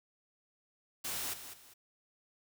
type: noise with echo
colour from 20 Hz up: white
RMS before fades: -38 dBFS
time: 1.04-1.34 s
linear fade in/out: 10 ms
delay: 200 ms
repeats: 2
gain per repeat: -10 dB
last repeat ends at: 1.74 s
effects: none